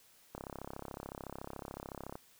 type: click train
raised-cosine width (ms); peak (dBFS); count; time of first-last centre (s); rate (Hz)
1; -28; 62; 0.35-2.155; 33.8
effects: white hiss -64 dBFS RMS until 2.39 s